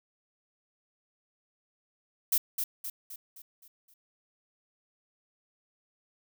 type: noise with echo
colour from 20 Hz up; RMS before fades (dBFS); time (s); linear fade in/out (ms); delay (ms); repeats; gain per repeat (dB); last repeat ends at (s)
violet; -25; 2.32-2.38; 5; 260; 6; -6; 3.94
effects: none